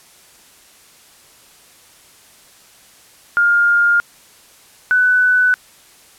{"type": "tone pair in turn", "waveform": "sine", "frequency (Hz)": [1411, 1494.9], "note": ["F6", "F#6"], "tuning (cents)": [17, 17], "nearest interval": "minor second", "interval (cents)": 100, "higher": "second", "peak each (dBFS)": -10, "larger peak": "neither", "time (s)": [[3.37, 4], [4.91, 5.54]], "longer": "neither", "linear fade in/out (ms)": 0, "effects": ["white hiss -47 dBFS RMS until 6.18 s", "low-pass 12000 Hz 12 dB/octave"]}